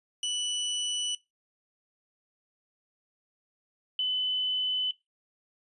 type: tone pair in turn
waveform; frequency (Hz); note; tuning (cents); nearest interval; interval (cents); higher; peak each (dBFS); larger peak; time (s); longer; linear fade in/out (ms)
sawtooth / sine; 2965 / 3015; F#7 / F#7; +3 / +32; unison; 29; second; -25; neither; 0.23-1.15 / 3.99-4.91; neither; 2
effects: noise-tail reverb RT60 0.2 s tail -20 dB re dry + resampled to 24000 Hz